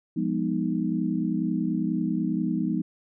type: chord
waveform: sine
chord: F half-diminished seventh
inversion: none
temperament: equal with one note detuned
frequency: 174.61 / 204.8 / 246.9 / 311.1 Hz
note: F3 / Ab3 / Cb4 / Eb4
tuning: 0 / -24 / 0 / 0 cents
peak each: -29 dBFS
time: 0.16-2.82 s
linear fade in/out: 10 ms
effects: none